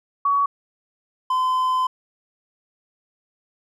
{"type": "tone pair in turn", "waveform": ["sine", "triangle"], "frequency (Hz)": [1127, 1024], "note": ["C#6", "C6"], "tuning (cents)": [28, -38], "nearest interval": "major second", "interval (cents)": 166, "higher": "first", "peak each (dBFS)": -16, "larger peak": "neither", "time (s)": [[0.25, 0.46], [1.3, 1.87]], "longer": "second", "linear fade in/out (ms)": 5, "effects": []}